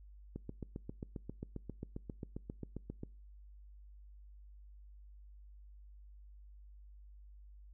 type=click train; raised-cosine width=3 ms; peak=-29 dBFS; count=21; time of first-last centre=0.36-3.034 s; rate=7.48 Hz; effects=noise-tail reverb RT60 0.4 s tail -25 dB re dry + added 50 Hz sine -53 dBFS peak until 7.73 s